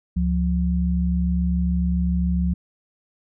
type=tone pair together; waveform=sine; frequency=70.5 / 177.65 Hz; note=C#2 / F3; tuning=+30 / +30 cents; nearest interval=octave + major third; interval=1600 cents; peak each=-21 dBFS; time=0.16-2.54 s; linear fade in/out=10 ms; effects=none